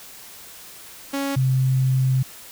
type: tone pair in turn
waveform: sawtooth / sine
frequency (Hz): 277.2 / 130.82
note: C#4 / C3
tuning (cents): 0 / 0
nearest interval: octave + minor second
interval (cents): 1300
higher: first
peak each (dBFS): -19 / -16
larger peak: second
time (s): 1.13-1.36 / 1.36-2.23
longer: second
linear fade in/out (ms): 10
effects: white hiss -42 dBFS RMS until 2.51 s